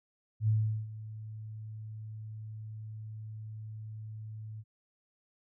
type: tone with ADSR envelope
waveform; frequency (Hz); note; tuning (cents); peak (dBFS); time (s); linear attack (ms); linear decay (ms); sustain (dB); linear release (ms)
sine; 108.7; A2; -21; -23; 0.4-4.64; 79; 390; -17; 44
effects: none